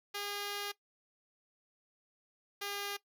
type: tone pair in turn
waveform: 5% pulse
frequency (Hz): 407.2 / 404.2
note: G#4 / G#4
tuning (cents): -34 / -47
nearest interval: unison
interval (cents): 13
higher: first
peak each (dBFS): -26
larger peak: neither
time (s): 0.14-0.72 / 2.61-2.97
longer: first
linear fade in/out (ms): 10
effects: noise-tail reverb RT60 0.1 s tail -17 dB re dry